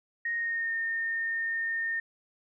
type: tone with pitch glide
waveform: sine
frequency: 1864.7 to 1826.3 Hz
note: A#6 to A#6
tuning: 0 to -36 cents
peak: -28 dBFS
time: 0.25-2 s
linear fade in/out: 5 ms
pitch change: -36 cents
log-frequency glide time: 0.35-0.74 s
effects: none